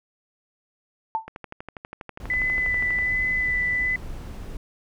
sine tone with exponential decay, 889 Hz, A5, 18 cents sharp, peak -18 dBFS, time 1.15-1.28 s, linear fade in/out 0 ms, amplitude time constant 27 ms
click train, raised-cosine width 0.5 ms, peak -21 dBFS, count 22, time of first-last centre 1.28-2.987 s, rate 12.3 Hz
brown noise, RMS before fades -35 dBFS, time 2.2-4.57 s, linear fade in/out 2 ms
sine tone with vibrato, 2000 Hz, B6, 21 cents sharp, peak -21 dBFS, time 2.3-3.96 s, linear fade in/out 2 ms, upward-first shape sine, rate 1.3 Hz, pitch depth 13 cents each way
effects none

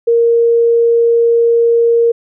sine tone, 466.2 Hz, A#4, in tune, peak -7 dBFS, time 0.07-2.12 s, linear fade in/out 10 ms, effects none

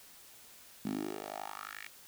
10% pulse tone with high-pass filter sweep, 51.3 Hz, G#1, 21 cents flat, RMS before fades -41 dBFS, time 0.85-1.88 s, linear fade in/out 5 ms, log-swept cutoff 210 to 2200 Hz, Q 3.9, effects white hiss -56 dBFS RMS until 2.07 s

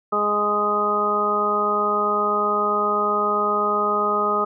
harmonic tone, 207.7 Hz, G#3, in tune, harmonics 1 / 2 / 3 / 4 / 5 / 6, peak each -31 / -25 / -28 / -29 / -30 / -20 dBFS, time 0.12-4.45 s, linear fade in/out 10 ms, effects none

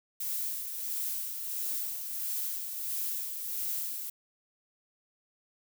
violet noise with tremolo, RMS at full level -33 dBFS, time 0.2-4.1 s, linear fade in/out 5 ms, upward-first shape sine, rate 1.5 Hz, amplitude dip 45%, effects none

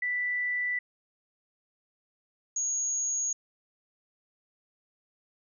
sine tone pair in turn, 1975.5 / 6645 Hz, B6 / G#8, 0 / 0 cents, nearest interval octave + major sixth, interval 2100 cents, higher second, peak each -27 dBFS, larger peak neither, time 0.02-0.79 / 2.56-3.33 s, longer neither, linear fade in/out 5 ms, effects none

